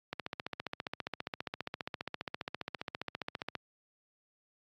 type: click train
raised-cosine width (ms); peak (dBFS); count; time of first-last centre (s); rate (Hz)
0.3; -20; 52; 0.13-3.553; 14.9
effects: high-pass 100 Hz 12 dB/octave + AAC 32 kbps